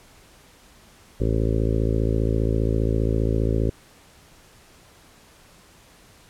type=harmonic tone; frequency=55 Hz; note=A1; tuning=in tune; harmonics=1 / 2 / 3 / 4 / 5 / 6 / 7 / 8 / 9 / 10; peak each=-23 / -24 / -31 / -31 / -30 / -33 / -29 / -32 / -34 / -37 dBFS; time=1.2-3.7 s; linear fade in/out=5 ms; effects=pink hiss -52 dBFS RMS until 6.29 s + low-pass 12000 Hz 12 dB/octave